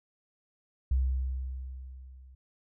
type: tone with level ramp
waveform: sine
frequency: 64.8 Hz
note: C2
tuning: 16 cents flat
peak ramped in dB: -22 to -50 dBFS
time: 0.91-2.35 s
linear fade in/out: 5 ms
effects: none